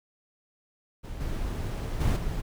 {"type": "noise with level steps", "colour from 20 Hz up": "brown", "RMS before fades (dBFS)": [-37, -31, -24, -31], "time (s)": [1.03, 2.42], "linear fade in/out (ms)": 20, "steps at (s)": [1.2, 2, 2.16], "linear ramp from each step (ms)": 10, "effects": []}